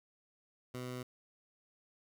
15% pulse tone, 125.5 Hz, B2, 28 cents sharp, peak -34 dBFS, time 0.74-1.03 s, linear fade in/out 5 ms, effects none

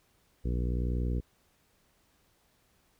harmonic tone, 60.6 Hz, B1, 32 cents flat, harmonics 1 / 2 / 3 / 4 / 5 / 6 / 7 / 8, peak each -29 / -35 / -39 / -41 / -43 / -45 / -46 / -47 dBFS, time 0.44-1.21 s, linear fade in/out 20 ms, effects pink hiss -69 dBFS RMS until 2.99 s

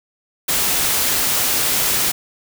white noise, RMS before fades -18 dBFS, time 0.48-2.12 s, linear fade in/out 10 ms, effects none

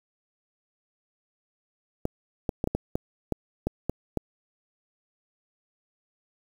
clicks, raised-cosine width 2 ms, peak -12 dBFS, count 10, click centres 2.054 / 2.492 / 2.641 / 2.674 / 2.75 / 2.955 / 3.323 / 3.67 / 3.896 / 4.173 s, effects 7-bit

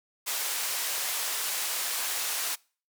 white band-pass noise, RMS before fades -31 dBFS, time 0.26-2.56 s, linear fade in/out 20 ms, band 620 to 15000 Hz, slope 12 dB/octave, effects noise-tail reverb RT60 0.4 s tail -25 dB re dry

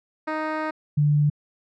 10% pulse / sine tone pair in turn, 311.1 / 147.5 Hz, D#4 / D3, 0 / +8 cents, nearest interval octave + minor second, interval 1292 cents, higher first, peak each -16 dBFS, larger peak neither, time 0.27-0.71 / 0.97-1.3 s, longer first, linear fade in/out 10 ms, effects low-pass 2000 Hz 12 dB/octave

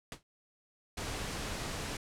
pink noise with exponential decay, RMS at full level -38 dBFS, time 0.12-0.23 s, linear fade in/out 1 ms, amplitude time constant 22 ms
pink noise, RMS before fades -38 dBFS, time 0.97-1.97 s, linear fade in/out 5 ms
effects low-pass 9000 Hz 12 dB/octave

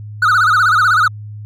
triangle tone with vibrato, 1357 Hz, E6, 50 cents sharp, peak -7 dBFS, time 0.22-1.08 s, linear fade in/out 5 ms, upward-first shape sine, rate 16 Hz, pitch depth 180 cents each way, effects added 105 Hz sine -27 dBFS peak until 1.45 s

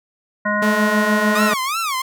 harmonic tone, 208.4 Hz, G#3, 6 cents sharp, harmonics 1 / 3 / 5 / 7 / 9, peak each -23 / -23 / -23 / -23 / -23 dBFS, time 0.45-1.54 s, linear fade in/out 10 ms
sawtooth tone, 215.1 Hz, A3, 39 cents flat, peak -14 dBFS, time 0.62-1.54 s, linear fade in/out 5 ms
sawtooth tone with vibrato, 1181 Hz, D6, 9 cents sharp, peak -16 dBFS, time 1.35-2.02 s, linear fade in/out 5 ms, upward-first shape sine, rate 2.8 Hz, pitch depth 240 cents each way
effects none

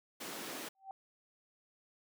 pink high-pass noise, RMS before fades -44 dBFS, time 0.2-0.69 s, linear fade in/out 10 ms, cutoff 210 Hz, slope 24 dB/octave
sine tone with exponential growth, 774 Hz, G5, 22 cents flat, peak -39 dBFS, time 0.75-0.91 s, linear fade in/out 1 ms, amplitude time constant 33 ms
effects none

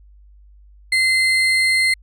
sine tone with sample-and-hold, 2065 Hz, C7, 23 cents flat, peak -13 dBFS, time 0.92-1.94 s, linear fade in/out 5 ms, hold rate 6300 Hz, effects added 50 Hz sine -44 dBFS peak until 2.02 s + low-pass 10000 Hz 12 dB/octave

